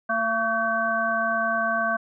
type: harmonic tone with a mistuned harmonic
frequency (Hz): 226.1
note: A3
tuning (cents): +47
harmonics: 1 / 3 / 5 / 7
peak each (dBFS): -33 / -26 / -27 / -25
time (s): 0.09-1.97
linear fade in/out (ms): 10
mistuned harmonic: 7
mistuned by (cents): -48
effects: none